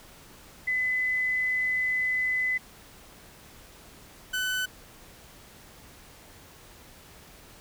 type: tone pair in turn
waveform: sine / 30% pulse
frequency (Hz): 2013 / 1504.3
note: B6 / F#6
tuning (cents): +33 / +28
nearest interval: perfect fourth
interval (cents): 505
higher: first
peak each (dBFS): -24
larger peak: neither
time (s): 0.67-2.58 / 4.33-4.66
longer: first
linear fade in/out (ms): 10
effects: pink hiss -51 dBFS RMS until 7.6 s